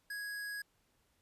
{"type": "tone", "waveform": "square", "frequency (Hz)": 1661.2, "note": "G#6", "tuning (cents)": 0, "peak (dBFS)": -40, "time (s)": [0.1, 0.62], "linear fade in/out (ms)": 5, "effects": ["pink hiss -75 dBFS RMS until 1.21 s", "resampled to 32000 Hz"]}